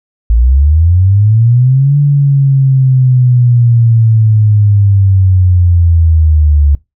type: linear two-way sweep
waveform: sine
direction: up then down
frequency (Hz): 53.8 to 144.8 to 71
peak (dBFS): -4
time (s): 0.3-6.75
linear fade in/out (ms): 0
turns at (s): 1.98
effects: noise-tail reverb RT60 0.2 s tail -22 dB re dry